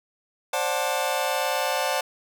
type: chord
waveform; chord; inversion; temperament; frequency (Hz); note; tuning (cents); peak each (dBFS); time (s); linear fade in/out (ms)
sawtooth; D dominant seventh; third; just; 528.6 / 587.3 / 734.2 / 881; C5 / D5 / F#5 / A5; +18 / 0 / -14 / +2; -25; 0.53-2.01; 5
effects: none